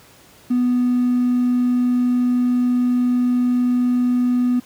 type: tone with hard clipping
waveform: triangle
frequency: 246.9 Hz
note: B3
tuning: in tune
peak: -15 dBFS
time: 0.5-4.6 s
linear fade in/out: 10 ms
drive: 4 dB
effects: pink hiss -48 dBFS RMS until 4.65 s + high-pass 80 Hz 12 dB/octave